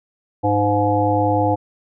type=harmonic tone with a mistuned harmonic; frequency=102.6 Hz; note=G#2; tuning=21 cents flat; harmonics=1 / 3 / 5 / 7 / 8; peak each=-21 / -21 / -21 / -21 / -21 dBFS; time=0.43-1.56 s; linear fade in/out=20 ms; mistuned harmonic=8; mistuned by=+56 cents; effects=none